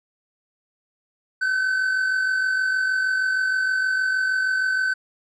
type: tone pair together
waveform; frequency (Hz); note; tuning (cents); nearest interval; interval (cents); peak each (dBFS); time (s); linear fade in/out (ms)
triangle; 1521.6 / 1568; F#6 / G6; +48 / 0; minor second; 52; -18 / -29; 1.41-4.94; 10
effects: resampled to 24000 Hz